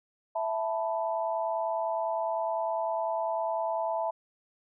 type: chord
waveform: sine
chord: E suspended fourth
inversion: none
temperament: just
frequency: 659.3 / 879 / 988.9 Hz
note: E5 / A5 / B5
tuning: 0 / -2 / +2 cents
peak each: -30 / -32 / -36 dBFS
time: 0.35-4.11 s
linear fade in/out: 10 ms
effects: none